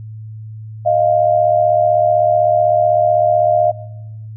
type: tone pair together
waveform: sine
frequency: 620.1 / 696 Hz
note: D#5 / F5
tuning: -6 / -6 cents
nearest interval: major second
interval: 200 cents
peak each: -13 dBFS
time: 0.85-3.72 s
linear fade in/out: 20 ms
effects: noise-tail reverb RT60 1.0 s tail -19 dB re dry + added 109 Hz sine -28 dBFS peak until 4.36 s